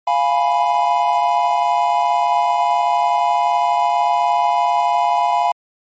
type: chord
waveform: triangle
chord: F diminished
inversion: none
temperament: equal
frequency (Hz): 698.5 / 830.6 / 987.8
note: F5 / Ab5 / Cb6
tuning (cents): 0 / 0 / 0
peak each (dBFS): -16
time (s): 0.07-5.52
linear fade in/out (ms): 5
effects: MP3 32 kbps